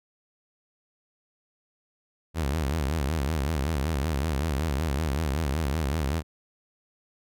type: tone with vibrato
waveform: sawtooth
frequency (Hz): 74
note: D2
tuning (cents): +14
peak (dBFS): -21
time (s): 2.34-6.23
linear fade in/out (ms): 50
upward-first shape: sine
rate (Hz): 5.3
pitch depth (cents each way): 200
effects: none